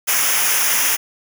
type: noise with comb filter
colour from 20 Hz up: white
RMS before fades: -17 dBFS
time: 0.07-0.97 s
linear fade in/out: 20 ms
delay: 0.24 ms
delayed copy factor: -0.75
effects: none